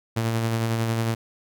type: tone with tremolo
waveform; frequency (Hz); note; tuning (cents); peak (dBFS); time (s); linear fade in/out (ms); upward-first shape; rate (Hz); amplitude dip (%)
sawtooth; 113.9; A#2; -40; -17; 0.16-1.15; 10; sine; 11; 30
effects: none